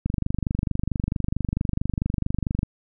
click train, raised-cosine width 5 ms, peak -11 dBFS, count 64, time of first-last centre 0.06-2.631 s, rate 24.5 Hz, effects none

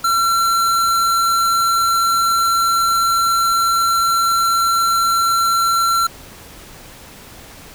square tone, 1357 Hz, E6, 50 cents sharp, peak -14 dBFS, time 0.04-6.07 s, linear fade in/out 5 ms, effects pink hiss -39 dBFS RMS until 7.74 s

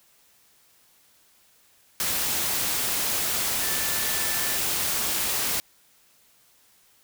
sine tone in noise, 1760 Hz, A6, in tune, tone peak -36 dBFS, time 3.62-4.57 s, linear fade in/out 0 ms, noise white, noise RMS -26 dBFS, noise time 2-5.6 s, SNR -13 dB, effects white hiss -60 dBFS RMS until 7.03 s

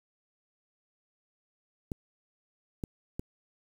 clicks, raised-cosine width 3 ms, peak -21 dBFS, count 3, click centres 1.918 / 2.838 / 3.195 s, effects 8-bit

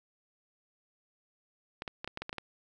clicks, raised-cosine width 0.3 ms, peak -21 dBFS, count 9, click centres 1.821 / 1.878 / 2.045 / 2.076 / 2.174 / 2.22 / 2.294 / 2.329 / 2.383 s, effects none

